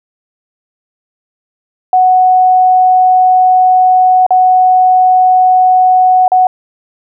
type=tone with dropouts; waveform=sine; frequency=740 Hz; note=F#5; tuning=in tune; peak=-4 dBFS; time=1.93-6.47 s; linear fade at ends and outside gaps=2 ms; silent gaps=4.265-4.306 / 6.28-6.318 s; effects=none